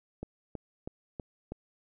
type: click train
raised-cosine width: 2 ms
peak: -24 dBFS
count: 5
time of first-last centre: 0.23-1.52 s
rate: 3.1 Hz
effects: none